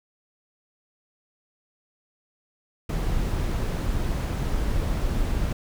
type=noise; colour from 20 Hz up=brown; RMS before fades=-25 dBFS; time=2.89-5.53 s; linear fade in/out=5 ms; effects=none